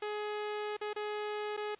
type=tone with dropouts; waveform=sawtooth; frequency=420.1 Hz; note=G#4; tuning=20 cents sharp; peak=-31 dBFS; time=0.02-1.75 s; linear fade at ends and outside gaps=5 ms; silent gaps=0.768-0.812 / 0.932-0.961 / 1.567-1.574 s; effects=white hiss -61 dBFS RMS until 1.79 s + resampled to 8000 Hz